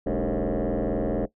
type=tone with frequency modulation; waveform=sine; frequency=114.8 Hz; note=A#2; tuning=26 cents flat; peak=-20 dBFS; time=0.06-1.26 s; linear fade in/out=10 ms; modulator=83.9 Hz; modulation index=6.1; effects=noise-tail reverb RT60 0.1 s tail -17 dB re dry + tanh soft clip ceiling -22 dBFS